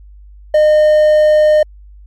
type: tone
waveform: triangle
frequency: 610 Hz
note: D#5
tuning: 34 cents flat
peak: -4 dBFS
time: 0.54-1.63 s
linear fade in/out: 5 ms
effects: added 50 Hz sine -35 dBFS peak until 2.06 s + MP3 64 kbps